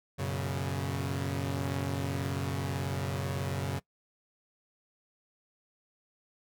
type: chord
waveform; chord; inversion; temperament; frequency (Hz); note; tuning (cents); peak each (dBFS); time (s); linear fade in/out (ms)
sawtooth; F# suspended fourth; none; equal with one note detuned; 92.5 / 120.37 / 138.59; F#2 / B2 / C#3; 0 / -44 / 0; -31 / -35 / -30; 0.18-3.8; 20
effects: noise-tail reverb RT60 0.1 s tail -22 dB re dry